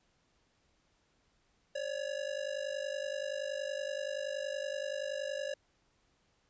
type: ring-modulated tone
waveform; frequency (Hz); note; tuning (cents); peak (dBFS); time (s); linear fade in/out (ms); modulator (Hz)
square; 564; C#5; +30; -33; 1.75-5.54; 5; 25.3
effects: pink hiss -73 dBFS RMS until 6.49 s + resampled to 16000 Hz